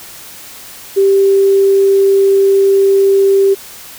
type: tone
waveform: sine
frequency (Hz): 392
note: G4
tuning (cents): 0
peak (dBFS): -6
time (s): 0.96-3.55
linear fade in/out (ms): 20
effects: white hiss -33 dBFS RMS until 3.98 s